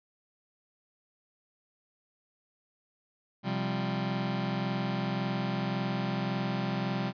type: chord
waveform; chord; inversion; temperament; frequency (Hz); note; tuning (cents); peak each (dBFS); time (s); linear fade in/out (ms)
sawtooth; C suspended fourth; none; just; 130.81 / 174.42 / 196.22; C3 / F3 / G3; 0 / -2 / +2; -30 / -31 / -28; 3.43-7.13; 50
effects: resampled to 11025 Hz